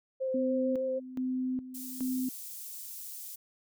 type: tone with vibrato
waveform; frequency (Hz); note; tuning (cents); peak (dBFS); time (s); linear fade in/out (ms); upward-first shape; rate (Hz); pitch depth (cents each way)
sine; 523.3; C5; 0; -29; 0.2-1; 20; square; 6.6; 10
type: tone with tremolo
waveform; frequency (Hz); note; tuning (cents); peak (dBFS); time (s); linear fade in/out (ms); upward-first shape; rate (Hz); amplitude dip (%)
sine; 256.4; C4; -35; -29; 0.34-2.29; 5; square; 1.2; 75
type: high-pass noise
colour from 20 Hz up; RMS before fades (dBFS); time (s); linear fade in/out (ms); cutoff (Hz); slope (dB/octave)
white; -43; 1.74-3.36; 10; 7200; 12
effects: none